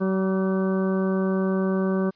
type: harmonic tone with a mistuned harmonic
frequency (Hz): 190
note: F#3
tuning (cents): +46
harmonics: 1 / 2 / 3 / 4 / 5 / 6 / 7 / 8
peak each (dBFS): -22 / -26 / -31 / -44 / -40 / -36 / -49 / -39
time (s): 0-2.11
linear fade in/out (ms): 20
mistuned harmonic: 6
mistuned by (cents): +28
effects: white hiss -64 dBFS RMS until 2.15 s + resampled to 11025 Hz